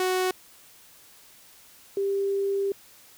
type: tone pair in turn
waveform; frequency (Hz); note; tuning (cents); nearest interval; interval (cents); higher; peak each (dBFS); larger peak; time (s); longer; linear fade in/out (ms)
sawtooth / sine; 370 / 395.4; F#4 / G4; 0 / +15; minor second; 115; second; -19 / -23; first; 0-0.31 / 1.97-2.72; second; 2
effects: white hiss -53 dBFS RMS until 3.17 s